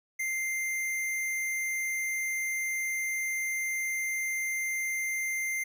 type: tone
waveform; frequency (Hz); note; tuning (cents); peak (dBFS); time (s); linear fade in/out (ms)
square; 2093; C7; 0; -30; 0.19-5.64; 10
effects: none